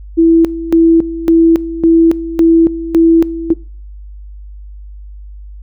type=tone with tremolo; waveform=sine; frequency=330 Hz; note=E4; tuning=2 cents sharp; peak=-4 dBFS; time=0.17-3.54 s; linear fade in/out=20 ms; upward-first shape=square; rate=1.8 Hz; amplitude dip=80%; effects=noise-tail reverb RT60 0.4 s tail -22 dB re dry + added 50 Hz sine -28 dBFS peak until 5.62 s